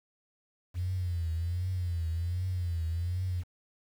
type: tone with vibrato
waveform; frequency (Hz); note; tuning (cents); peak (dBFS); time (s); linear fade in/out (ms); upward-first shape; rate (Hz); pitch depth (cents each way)
triangle; 87; F2; -6; -25; 0.74-3.44; 50; triangle; 1.3; 130
effects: tanh soft clip ceiling -27 dBFS + 9-bit